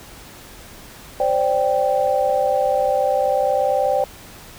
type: chord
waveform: sine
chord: C suspended second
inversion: none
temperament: equal with one note detuned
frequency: 523.3 / 583.6 / 784 Hz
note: C5 / D5 / G5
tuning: 0 / -11 / 0 cents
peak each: -20 dBFS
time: 1.2-4.04 s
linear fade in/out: 2 ms
effects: pink hiss -41 dBFS RMS until 4.58 s